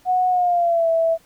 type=tone with pitch glide; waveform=sine; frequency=734 to 657.7 Hz; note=F#5 to E5; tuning=-14 to -4 cents; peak=-15 dBFS; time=0.05-1.18 s; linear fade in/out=50 ms; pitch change=-190 cents; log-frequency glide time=0.29-0.89 s; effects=pink hiss -55 dBFS RMS until 1.25 s